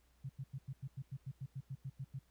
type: tone bursts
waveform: sine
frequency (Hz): 134.3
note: C3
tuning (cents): +46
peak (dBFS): -40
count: 14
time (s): 0.24-2.192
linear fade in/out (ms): 10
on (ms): 54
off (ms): 92
effects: added 60 Hz sine -70 dBFS peak until 2.3 s + pink hiss -75 dBFS RMS until 2.3 s